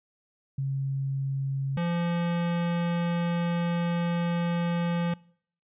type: tone pair in turn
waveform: sine / square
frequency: 136.3 / 171.73 Hz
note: C#3 / F3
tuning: -29 / -29 cents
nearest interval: major third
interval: 400 cents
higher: second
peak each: -26 dBFS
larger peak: neither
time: 0.58-1.77 / 1.77-5.14 s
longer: second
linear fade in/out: 5 ms
effects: noise-tail reverb RT60 0.6 s tail -24 dB re dry + resampled to 8000 Hz

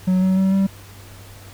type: tone with pitch steps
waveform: triangle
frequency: 185 / 188.02 / 191.08 / 194.2 Hz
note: F#3 / F#3 / G3 / G3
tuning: 0 / +28 / -44 / -16 cents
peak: -12 dBFS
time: 0.07-0.67 s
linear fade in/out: 10 ms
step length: 150 ms
effects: added 98 Hz sine -41 dBFS peak until 1.53 s + pink hiss -44 dBFS RMS until 1.53 s

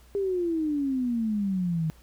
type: exponential sweep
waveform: sine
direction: down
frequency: 405.8 to 155.56 Hz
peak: -24 dBFS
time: 0.15-1.9 s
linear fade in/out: 0 ms
effects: added 60 Hz sine -52 dBFS peak until 2.02 s + pink hiss -59 dBFS RMS until 2.02 s

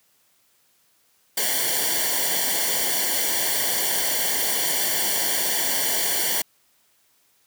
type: noise with comb filter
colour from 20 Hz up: white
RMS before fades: -23 dBFS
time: 1.37-6.42 s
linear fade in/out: 5 ms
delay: 0.78 ms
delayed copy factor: -0.9
effects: white hiss -63 dBFS RMS until 7.46 s + high-pass 80 Hz 12 dB/octave

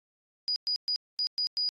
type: tone bursts at uneven times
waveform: sine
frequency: 4913 Hz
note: D#8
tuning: 23 cents flat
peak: -26 dBFS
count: 6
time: 0.48-0.56 / 0.67-0.76 / 0.88-0.96 / 1.19-1.27 / 1.38-1.47 / 1.57-1.69 s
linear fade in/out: 0 ms
effects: AAC 32 kbps

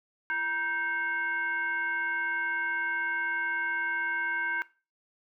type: tone with frequency modulation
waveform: sine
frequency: 1561 Hz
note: G6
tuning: 8 cents flat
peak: -27 dBFS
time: 0.3-4.62 s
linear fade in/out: 0 ms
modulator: 610 Hz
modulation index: 0.78
effects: noise-tail reverb RT60 0.3 s tail -18 dB re dry

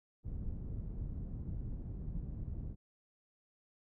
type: low-pass noise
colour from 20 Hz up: pink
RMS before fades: -41 dBFS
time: 0.23-2.76 s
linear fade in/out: 50 ms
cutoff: 160 Hz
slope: 12 dB/octave
effects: none

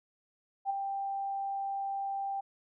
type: tone with ADSR envelope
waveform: sine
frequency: 788 Hz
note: G5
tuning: 9 cents sharp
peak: -26 dBFS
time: 0.65-2.41 s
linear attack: 49 ms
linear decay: 13 ms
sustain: -6 dB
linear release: 12 ms
effects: none

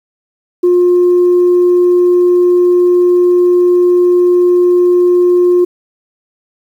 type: tone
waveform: sine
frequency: 355.7 Hz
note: F4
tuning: 32 cents sharp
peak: -4 dBFS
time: 0.63-5.65 s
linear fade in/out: 10 ms
effects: tanh soft clip ceiling -3 dBFS + 7-bit

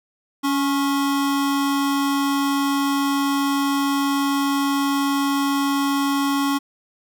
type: tone pair together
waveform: square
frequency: 280 / 1093.2 Hz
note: C#4 / C#6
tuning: +18 / -24 cents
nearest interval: 2 octaves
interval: 2358 cents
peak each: -20 / -26 dBFS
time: 0.43-6.59 s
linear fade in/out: 20 ms
effects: none

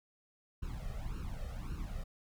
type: noise with flanger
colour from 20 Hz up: brown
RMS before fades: -40 dBFS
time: 0.62-2.04 s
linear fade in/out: 10 ms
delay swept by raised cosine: 0.72 to 1.63 ms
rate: 1.8 Hz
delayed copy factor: +0.95
effects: none

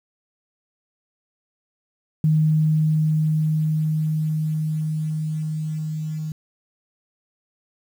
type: tone with level ramp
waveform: sine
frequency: 155.56 Hz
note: D#3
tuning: in tune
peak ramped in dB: -14 to -25 dBFS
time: 2.24-6.32 s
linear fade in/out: 2 ms
effects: 8-bit

